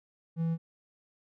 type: tone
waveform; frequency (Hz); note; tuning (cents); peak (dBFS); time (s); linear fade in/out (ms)
triangle; 164.8; E3; 0; -25; 0.36-0.58; 50
effects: none